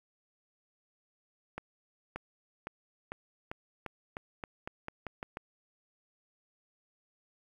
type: accelerating click train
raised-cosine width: 0.5 ms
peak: -23 dBFS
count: 13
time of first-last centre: 1.58-5.371 s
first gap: 580 ms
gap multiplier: 0.88
effects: 9-bit